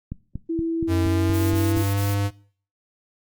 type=click train; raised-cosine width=5 ms; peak=-17 dBFS; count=8; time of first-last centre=0.12-1.771 s; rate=4.24 Hz
type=tone; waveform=sine; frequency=329.6 Hz; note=E4; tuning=in tune; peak=-22 dBFS; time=0.49-1.83 s; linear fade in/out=10 ms
type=tone with pitch glide; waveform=square; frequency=91.2 to 100.61 Hz; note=F#2 to G2; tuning=-24 to +46 cents; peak=-21 dBFS; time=0.87-2.31 s; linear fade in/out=50 ms; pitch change=+170 cents; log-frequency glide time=1.01-2.03 s
type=noise bursts; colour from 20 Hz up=blue; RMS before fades=-35 dBFS; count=4; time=1.33-2.153 s; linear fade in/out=20 ms; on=190 ms; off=21 ms
effects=noise-tail reverb RT60 0.5 s tail -22 dB re dry + Opus 48 kbps